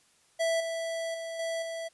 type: tone with level steps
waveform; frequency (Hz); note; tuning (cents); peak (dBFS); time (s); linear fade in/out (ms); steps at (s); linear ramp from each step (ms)
square; 659.3; E5; 0; -26 / -32 / -36 / -31 / -35; 0.39-1.89; 20; 0.6 / 1.14 / 1.39 / 1.62; 5
effects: white hiss -65 dBFS RMS until 1.93 s + resampled to 24000 Hz